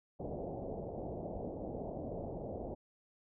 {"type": "low-pass noise", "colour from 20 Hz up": "white", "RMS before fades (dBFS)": -42, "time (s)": [0.19, 2.75], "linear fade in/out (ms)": 10, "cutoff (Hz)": 710, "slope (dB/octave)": 48, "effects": []}